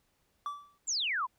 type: tone with exponential decay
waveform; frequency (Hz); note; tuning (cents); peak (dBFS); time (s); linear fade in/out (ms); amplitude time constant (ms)
triangle; 1158; D6; -25; -29; 0.46-0.78; 1; 69
type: exponential sweep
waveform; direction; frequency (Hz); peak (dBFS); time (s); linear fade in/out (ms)
sine; down; 7670 to 932.3; -29; 0.87-1.27; 20
effects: pink hiss -74 dBFS RMS until 1.38 s